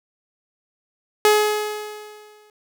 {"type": "tone with exponential decay", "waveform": "sawtooth", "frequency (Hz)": 422.6, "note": "G#4", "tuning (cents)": 30, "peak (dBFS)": -7, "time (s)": [1.25, 2.5], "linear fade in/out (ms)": 1, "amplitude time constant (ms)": 270, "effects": []}